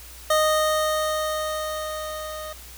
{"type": "tone with level ramp", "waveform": "25% pulse", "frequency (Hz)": 619, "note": "D#5", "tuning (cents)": -9, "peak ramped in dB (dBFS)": [-13, -29], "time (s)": [0.3, 2.53], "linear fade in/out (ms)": 5, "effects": ["added 60 Hz sine -44 dBFS peak until 2.77 s", "white hiss -44 dBFS RMS until 2.77 s"]}